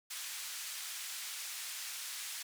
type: band-pass noise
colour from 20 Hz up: white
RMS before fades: -43 dBFS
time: 0.1-2.43 s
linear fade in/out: 10 ms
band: 1500 to 10000 Hz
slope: 12 dB/octave
effects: none